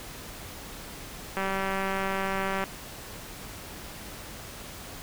click train, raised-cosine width 0.5 ms, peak -15 dBFS, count 246, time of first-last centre 1.37-2.639 s, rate 193 Hz, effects pink hiss -42 dBFS RMS until 5.02 s

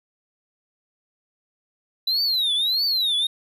triangle tone with vibrato, 3951 Hz, B7, in tune, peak -18 dBFS, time 2.07-3.27 s, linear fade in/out 5 ms, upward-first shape triangle, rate 1.6 Hz, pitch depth 270 cents each way, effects none

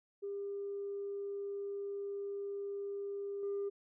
sine tone with level steps, 400.8 Hz, G4, 38 cents sharp, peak -37 / -33 dBFS, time 0.22-3.7 s, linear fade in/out 20 ms, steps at 3.43 s, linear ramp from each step 2 ms, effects tanh soft clip ceiling -32 dBFS

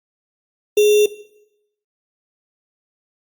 sine tone with sample-and-hold, 418.6 Hz, G#4, 14 cents sharp, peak -9 dBFS, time 0.77-1.06 s, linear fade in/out 5 ms, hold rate 3150 Hz, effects noise-tail reverb RT60 0.8 s tail -17 dB re dry + Opus 32 kbps

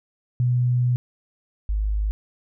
sine tone pair in turn, 123.47 / 51.91 Hz, B2 / G#1, 0 / 0 cents, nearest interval octave + minor third, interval 1500 cents, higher first, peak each -17 / -20 dBFS, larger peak first, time 0.4-0.96 / 1.69-2.11 s, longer first, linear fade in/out 0 ms, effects none

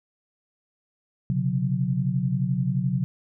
sine tone cluster, 127.8 / 139.3 / 182.1 Hz, C3 / C#3 / F#3, -40 / +9 / -27 cents, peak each -26 dBFS, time 1.3-3.04 s, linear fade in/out 0 ms, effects none

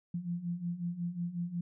sine beating tone pair, 170 / 175.5 Hz, F3 / F3, -46 / +9 cents, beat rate 5.5 Hz, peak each -39 / -35 dBFS, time 0.14-1.61 s, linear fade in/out 5 ms, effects none

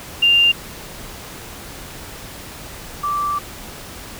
sine tone pair in turn, 2794 / 1168 Hz, F7 / D6, 0 / -10 cents, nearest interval octave + minor third, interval 1510 cents, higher first, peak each -10 / -18 dBFS, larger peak first, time 0.22-0.52 / 3.03-3.39 s, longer second, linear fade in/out 10 ms, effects pink hiss -35 dBFS RMS until 4.19 s

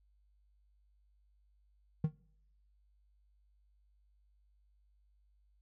triangle tone with exponential decay, 155.56 Hz, D#3, in tune, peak -22 dBFS, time 2.04-2.13 s, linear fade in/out 5 ms, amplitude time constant 19 ms, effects noise-tail reverb RT60 0.7 s tail -24 dB re dry + added 50 Hz sine -67 dBFS peak until 5.61 s

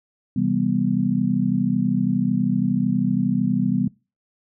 sine chord, C major seventh, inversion none, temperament just, 130.81 / 163.52 / 196.22 / 245.3 Hz, C3 / E3 / G3 / B3, 0 / -14 / +2 / -12 cents, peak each -27 / -26 / -22 / -22 dBFS, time 0.36-3.88 s, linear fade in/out 5 ms, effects noise-tail reverb RT60 0.3 s tail -23 dB re dry

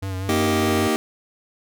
square tone with vibrato, 95 Hz, F#2, 46 cents sharp, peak -26 dBFS, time 0.02-0.88 s, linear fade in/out 10 ms, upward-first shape sine, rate 5.1 Hz, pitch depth 40 cents each way
sawtooth chord, Eb major, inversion second, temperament just, 233.3 / 311.1 / 388.9 Hz, Bb3 / Eb4 / G4, +2 / 0 / -14 cents, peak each -19 dBFS, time 0.29-0.96 s, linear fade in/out 0 ms
effects none

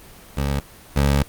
20% pulse tone pair in turn, 70 / 70.27 Hz, C#2 / C#2, +18 / +24 cents, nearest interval unison, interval 6 cents, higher second, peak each -15 / -10 dBFS, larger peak second, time 0.37-0.6 / 0.96-1.23 s, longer second, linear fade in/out 5 ms, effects pink hiss -44 dBFS RMS until 1.28 s + Opus 24 kbps

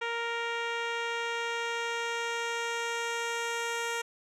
10% pulse tone with low-pass filter sweep, 466.2 Hz, A#4, in tune, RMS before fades -33 dBFS, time 0.01-4.02 s, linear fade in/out 10 ms, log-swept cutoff 3200 to 9300 Hz, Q 0.89, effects none

